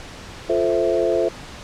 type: chord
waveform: sine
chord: F major seventh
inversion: none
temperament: equal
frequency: 349.2 / 440 / 523.3 / 659.3 Hz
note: F4 / A4 / C5 / E5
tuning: 0 / 0 / 0 / 0 cents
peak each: -22 dBFS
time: 0.49-1.29 s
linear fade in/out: 10 ms
effects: pink hiss -37 dBFS RMS until 1.63 s + low-pass 6000 Hz 12 dB/octave